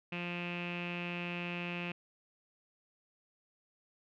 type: tone with low-pass filter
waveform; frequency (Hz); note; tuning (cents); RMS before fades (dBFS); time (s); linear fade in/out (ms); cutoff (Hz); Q
sawtooth; 174.61; F3; 0; -39; 0.12-1.92; 5; 2600; 9.4
effects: none